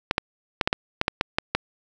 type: clicks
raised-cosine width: 0.3 ms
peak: -4 dBFS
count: 10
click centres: 0.111 / 0.181 / 0.612 / 0.675 / 0.729 / 1.014 / 1.081 / 1.211 / 1.385 / 1.55 s
effects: none